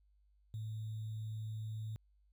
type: tone with sample-and-hold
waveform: sine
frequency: 109.1 Hz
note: A2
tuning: 14 cents flat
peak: -39 dBFS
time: 0.54-1.96 s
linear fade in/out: 0 ms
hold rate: 3675 Hz
effects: added 50 Hz sine -67 dBFS peak until 2.32 s